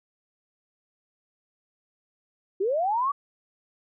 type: linear sweep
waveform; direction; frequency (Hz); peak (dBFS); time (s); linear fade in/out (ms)
sine; up; 358 to 1160; -22; 2.6-3.12; 10
effects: none